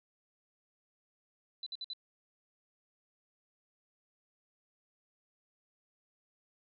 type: tone bursts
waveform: sine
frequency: 3995 Hz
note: B7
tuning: 19 cents sharp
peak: -38 dBFS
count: 4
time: 1.63-1.934 s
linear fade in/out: 2 ms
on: 34 ms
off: 56 ms
effects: none